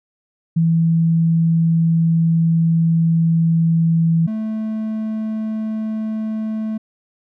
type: tone pair in turn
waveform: sine / triangle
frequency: 164.81 / 218.4 Hz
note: E3 / A3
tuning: 0 / -13 cents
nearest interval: perfect fourth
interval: 487 cents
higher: second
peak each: -12 / -18 dBFS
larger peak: first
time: 0.56-4.27 / 4.27-6.78 s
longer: first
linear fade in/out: 10 ms
effects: none